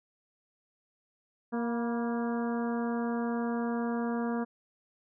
harmonic tone with a mistuned harmonic, 234.5 Hz, A#3, 11 cents sharp, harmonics 1 / 2 / 3 / 4 / 5 / 6 / 7, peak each -30 / -36 / -40 / -42 / -44 / -46 / -47 dBFS, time 1.52-4.45 s, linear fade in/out 20 ms, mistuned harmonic 4, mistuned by +41 cents, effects none

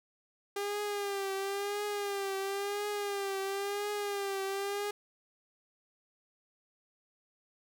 sawtooth tone with vibrato, 400.9 Hz, G4, 39 cents sharp, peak -29 dBFS, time 0.56-4.91 s, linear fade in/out 5 ms, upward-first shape triangle, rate 0.97 Hz, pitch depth 65 cents each way, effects none

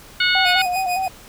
harmonic tone, 730 Hz, F#5, 24 cents flat, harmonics 2 / 3 / 4 / 5 / 6, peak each -19 / -21 / -22 / -23 / -24 dBFS, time 0.2-0.62 s, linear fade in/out 5 ms
sine tone with vibrato, 740 Hz, F#5, in tune, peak -19 dBFS, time 0.35-1.08 s, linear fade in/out 2 ms, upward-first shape square, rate 4.9 Hz, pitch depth 51 cents each way
sawtooth tone with tremolo, 2489 Hz, D#7, in tune, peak -20 dBFS, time 0.44-1.09 s, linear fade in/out 50 ms, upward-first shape sine, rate 6.6 Hz, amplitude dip 90%
effects pink hiss -43 dBFS RMS until 1.28 s

